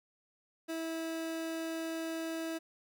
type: tone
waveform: 30% pulse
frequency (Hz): 325.8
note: E4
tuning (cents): -20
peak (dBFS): -33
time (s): 0.68-2.59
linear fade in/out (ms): 20
effects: none